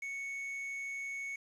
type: tone with quantisation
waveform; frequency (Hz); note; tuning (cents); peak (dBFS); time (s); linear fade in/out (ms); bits
triangle; 2217; C#7; 0; -36; 0.02-1.36; 5; 9
effects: low-pass 10000 Hz 12 dB/octave